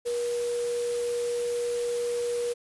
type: tone in noise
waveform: sine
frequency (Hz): 479.2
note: A#4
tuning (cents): +48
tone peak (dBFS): -26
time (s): 0.05-2.54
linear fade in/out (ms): 20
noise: white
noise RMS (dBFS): -40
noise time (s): 0.05-2.54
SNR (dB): +11
effects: resampled to 24000 Hz